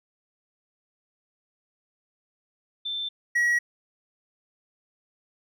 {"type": "tone pair in turn", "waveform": ["sine", "triangle"], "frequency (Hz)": [3550, 1914.5], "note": ["A7", "A#6"], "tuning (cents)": [15, 46], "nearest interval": "major seventh", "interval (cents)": 1069, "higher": "first", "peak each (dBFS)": [-28, -18], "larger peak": "second", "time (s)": [[2.85, 3.09], [3.35, 3.59]], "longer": "neither", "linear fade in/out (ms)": 10, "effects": []}